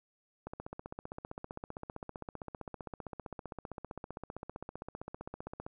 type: click train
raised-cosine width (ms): 1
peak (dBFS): -27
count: 81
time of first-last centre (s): 0.47-5.665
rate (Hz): 15.4
effects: none